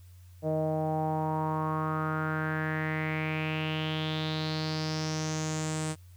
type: tone with low-pass filter sweep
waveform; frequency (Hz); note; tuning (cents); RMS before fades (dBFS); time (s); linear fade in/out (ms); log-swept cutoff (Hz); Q
sawtooth; 156.4; D#3; +9; -31; 0.42-5.96; 50; 590 to 8500; 5.3
effects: added 90 Hz sine -49 dBFS peak until 6.16 s + white hiss -65 dBFS RMS until 6.16 s